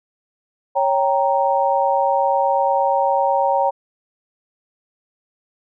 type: chord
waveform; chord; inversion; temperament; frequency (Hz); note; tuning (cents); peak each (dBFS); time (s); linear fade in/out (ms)
sine; G diminished; second; equal; 554.4 / 784 / 932.3; Db5 / G5 / Bb5; 0 / 0 / 0; -19; 0.75-3.71; 20
effects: none